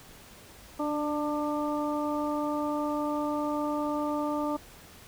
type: harmonic tone with a mistuned harmonic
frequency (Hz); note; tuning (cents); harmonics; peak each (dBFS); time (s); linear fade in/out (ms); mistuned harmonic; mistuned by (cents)
297.9; D4; +25; 1 / 2 / 3 / 4; -30 / -33 / -35 / -36; 0.79-4.57; 10; 1; -17
effects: pink hiss -51 dBFS RMS until 5.07 s